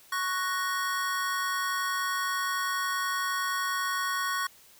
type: chord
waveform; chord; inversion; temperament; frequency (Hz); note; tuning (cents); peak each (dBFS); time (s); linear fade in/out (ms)
square; F# major; second; equal; 1108.7 / 1480 / 1864.7; C#6 / F#6 / A#6; 0 / 0 / 0; -31 / -34 / -35; 0.12-4.47; 5
effects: white hiss -56 dBFS RMS until 4.79 s